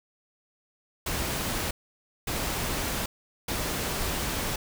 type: noise bursts at uneven times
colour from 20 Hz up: pink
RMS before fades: -30 dBFS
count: 3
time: 1.06-1.71 / 2.27-3.06 / 3.48-4.56 s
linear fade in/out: 5 ms
effects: none